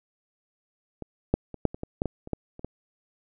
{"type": "clicks", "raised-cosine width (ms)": 2, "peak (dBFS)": [-22, -7, -24, -7, -23, -19, -12, -14, -26, -14, -29, -19], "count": 12, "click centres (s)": [1.023, 1.34, 1.543, 1.653, 1.745, 1.834, 2.019, 2.057, 2.274, 2.333, 2.594, 2.646], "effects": []}